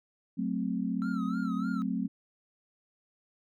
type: chord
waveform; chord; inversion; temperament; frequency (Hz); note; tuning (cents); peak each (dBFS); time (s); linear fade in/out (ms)
sine; F# diminished; none; equal; 185 / 220 / 261.6; F#3 / A3 / C4; 0 / 0 / 0; -33; 0.37-2.08; 20
type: tone with vibrato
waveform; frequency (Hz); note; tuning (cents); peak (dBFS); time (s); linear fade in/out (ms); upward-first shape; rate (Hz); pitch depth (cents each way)
triangle; 1330; E6; +15; -38; 1.02-1.82; 0; sine; 3.3; 110
effects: none